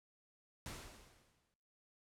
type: noise with exponential decay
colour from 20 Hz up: pink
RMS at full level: -45 dBFS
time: 0.66-1.54 s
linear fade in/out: 0 ms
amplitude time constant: 190 ms
effects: noise-tail reverb RT60 1.0 s tail -22 dB re dry + low-pass 11000 Hz 12 dB/octave